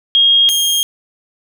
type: tone pair in turn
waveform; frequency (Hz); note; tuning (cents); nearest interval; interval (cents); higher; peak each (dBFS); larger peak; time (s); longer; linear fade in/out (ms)
sine / sawtooth; 3254 / 3232; G#7 / G#7; -36 / -48; unison; 12; first; -7 / -9; first; 0.15-0.49 / 0.49-0.83; neither; 0
effects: none